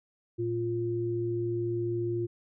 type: tone pair together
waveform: sine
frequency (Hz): 114.93 / 349.2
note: A#2 / F4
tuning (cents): -24 / 0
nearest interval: octave + perfect fifth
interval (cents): 1924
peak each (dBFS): -33 / -29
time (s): 0.38-2.27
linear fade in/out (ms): 20
effects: none